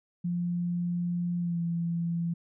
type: tone with pitch glide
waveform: sine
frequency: 174.61 to 169.35 Hz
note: F3 to E3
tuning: 0 to +47 cents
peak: -27 dBFS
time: 0.24-2.34 s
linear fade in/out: 10 ms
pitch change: -53 cents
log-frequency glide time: 1.39-1.6 s
effects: none